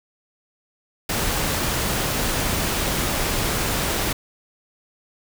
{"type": "noise", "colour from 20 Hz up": "pink", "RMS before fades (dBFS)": -23, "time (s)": [1.09, 4.13], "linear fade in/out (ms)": 5, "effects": []}